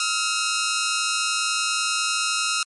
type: tone pair together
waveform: 10% pulse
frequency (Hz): 1279 / 1389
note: D#6 / F6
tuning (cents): +47 / -10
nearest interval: minor second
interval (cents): 143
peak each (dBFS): -16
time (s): 0-2.63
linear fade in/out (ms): 2
effects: MP3 48 kbps